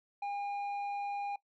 triangle tone with hard clipping, 809 Hz, G#5, 46 cents flat, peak -36 dBFS, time 0.22-1.36 s, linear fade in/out 5 ms, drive 10 dB, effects noise-tail reverb RT60 0.1 s tail -19 dB re dry + low-pass 4000 Hz 12 dB/octave

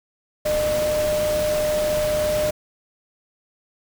sine tone in noise, 606 Hz, D#5, 46 cents flat, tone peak -19 dBFS, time 0.45-2.51 s, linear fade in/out 10 ms, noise pink, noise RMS -29 dBFS, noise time 0.45-2.51 s, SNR +7 dB, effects none

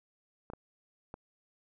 clicks, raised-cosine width 1 ms, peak -28 dBFS, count 3, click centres 0.501 / 0.535 / 1.141 s, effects none

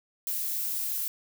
violet noise, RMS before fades -31 dBFS, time 0.27-1.08 s, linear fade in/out 0 ms, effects none

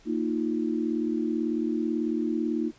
sine chord, Bb suspended fourth, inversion none, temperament equal with one note detuned, 230.8 / 311.1 / 349.2 Hz, Bb3 / Eb4 / F4, -17 / 0 / 0 cents, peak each -29 / -28 / -31 dBFS, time 0.05-2.72 s, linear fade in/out 50 ms, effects pink hiss -57 dBFS RMS until 2.78 s + resampled to 16000 Hz

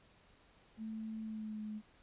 sine tone with pitch glide, 220 to 213.4 Hz, A3 to G#3, 0 to +47 cents, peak -40 dBFS, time 0.77-1.82 s, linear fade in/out 50 ms, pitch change -53 cents, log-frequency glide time 1.21-1.62 s, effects pink hiss -66 dBFS RMS until 2.02 s + resampled to 8000 Hz

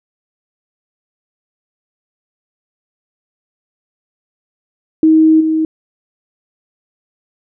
sine tone with level steps, 316.6 Hz, D#4, 30 cents sharp, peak -5 / -11 dBFS, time 5.03-5.65 s, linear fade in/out 2 ms, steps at 5.4 s, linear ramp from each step 10 ms, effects none

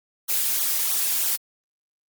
blue noise with flanger, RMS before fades -23 dBFS, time 0.28-1.37 s, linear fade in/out 20 ms, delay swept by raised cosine 0.4 to 4.1 ms, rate 3.1 Hz, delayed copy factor -0.95, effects Opus 48 kbps

